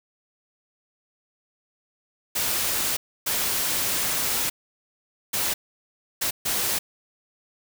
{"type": "noise bursts at uneven times", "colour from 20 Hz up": "white", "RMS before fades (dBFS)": -25, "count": 5, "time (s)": [[2.35, 2.97], [3.26, 4.5], [5.33, 5.54], [6.21, 6.31], [6.45, 6.79]], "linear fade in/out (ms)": 10, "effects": []}